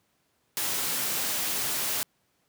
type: noise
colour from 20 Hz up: white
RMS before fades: -29 dBFS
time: 0.57-2.03 s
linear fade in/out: 0 ms
effects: pink hiss -71 dBFS RMS until 2.48 s + high-pass 100 Hz 12 dB/octave